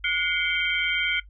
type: tone cluster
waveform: sine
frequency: 1447 / 2093 / 2262 / 3141 Hz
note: F#6 / C7 / C#7 / G7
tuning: -39 / 0 / +34 / +3 cents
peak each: -28 dBFS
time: 0.04-1.2 s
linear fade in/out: 5 ms
effects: noise-tail reverb RT60 0.1 s tail -17 dB re dry + added 50 Hz sine -45 dBFS peak until 1.29 s